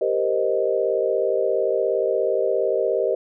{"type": "chord", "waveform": "sine", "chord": "C minor seventh", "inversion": "second", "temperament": "equal", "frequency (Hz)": [392, 466.2, 523.3, 622.3], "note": ["G4", "Bb4", "C5", "Eb5"], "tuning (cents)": [0, 0, 0, 0], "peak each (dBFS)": -24, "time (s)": [0.01, 3.15], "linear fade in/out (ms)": 5, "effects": []}